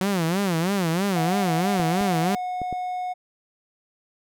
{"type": "tone with vibrato", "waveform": "sawtooth", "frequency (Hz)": 180.7, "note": "F#3", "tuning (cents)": -41, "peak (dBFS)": -17, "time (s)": [0.01, 2.35], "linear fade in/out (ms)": 0, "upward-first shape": "sine", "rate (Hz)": 3.1, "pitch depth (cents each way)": 200}
{"type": "tone", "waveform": "triangle", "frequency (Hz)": 729, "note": "F#5", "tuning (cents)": -26, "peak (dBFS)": -24, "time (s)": [1.15, 3.14], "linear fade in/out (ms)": 20}
{"type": "clicks", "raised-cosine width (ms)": 2, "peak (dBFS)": -19, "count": 4, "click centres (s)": [1.799, 2.011, 2.617, 2.727]}
{"effects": []}